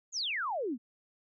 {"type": "exponential sweep", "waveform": "sine", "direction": "down", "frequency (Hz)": [7040, 214.1], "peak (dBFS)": -31, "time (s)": [0.12, 0.78], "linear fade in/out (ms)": 50, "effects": []}